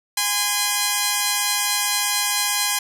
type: tone pair together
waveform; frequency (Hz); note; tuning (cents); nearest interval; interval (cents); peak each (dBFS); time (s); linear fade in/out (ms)
5% pulse; 820.9 / 1025; G#5 / C6; -20 / -36; major third; 384; -10; 0.17-2.79; 5
effects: none